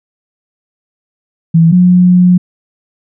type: tone pair in turn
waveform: sine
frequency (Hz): 164.81 / 179.85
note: E3 / F#3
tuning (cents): 0 / -49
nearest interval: major second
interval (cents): 151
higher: second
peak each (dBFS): -3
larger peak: neither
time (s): 1.54-1.72 / 1.72-2.38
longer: second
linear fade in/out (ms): 10
effects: none